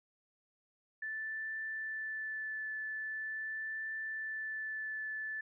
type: tone with vibrato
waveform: sine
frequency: 1754 Hz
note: A6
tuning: 6 cents flat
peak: -37 dBFS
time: 1.02-5.41 s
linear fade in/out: 5 ms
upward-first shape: triangle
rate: 0.43 Hz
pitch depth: 12 cents each way
effects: none